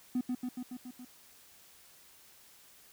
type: tone with echo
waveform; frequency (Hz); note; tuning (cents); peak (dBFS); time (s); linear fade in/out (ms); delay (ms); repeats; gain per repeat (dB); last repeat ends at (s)
triangle; 249.7; B3; +19; -25; 0.15-0.21; 5; 140; 6; -3; 1.05
effects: tanh soft clip ceiling -24 dBFS + white hiss -59 dBFS RMS until 2.92 s